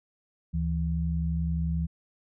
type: tone pair together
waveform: sine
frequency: 73.41 / 164.81 Hz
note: D2 / E3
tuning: 0 / 0 cents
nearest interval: octave + major second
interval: 1400 cents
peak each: -28 dBFS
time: 0.53-1.87 s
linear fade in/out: 20 ms
effects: none